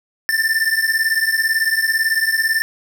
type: beating tone pair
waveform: square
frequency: 1774 / 1792 Hz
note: A6 / A6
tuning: +14 / +31 cents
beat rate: 18 Hz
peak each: -19 dBFS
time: 0.29-2.62 s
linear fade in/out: 0 ms
effects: 7-bit